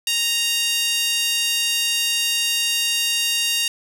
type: tone with high-pass filter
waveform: 5% pulse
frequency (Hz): 932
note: A#5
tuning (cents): -1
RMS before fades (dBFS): -21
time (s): 0.07-3.68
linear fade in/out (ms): 2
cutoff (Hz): 2800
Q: 2.8
effects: none